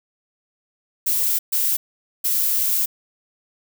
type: noise bursts at uneven times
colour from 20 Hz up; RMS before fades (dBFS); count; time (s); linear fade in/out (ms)
violet; -20; 3; 1.06-1.39 / 1.52-1.77 / 2.24-2.86; 10
effects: none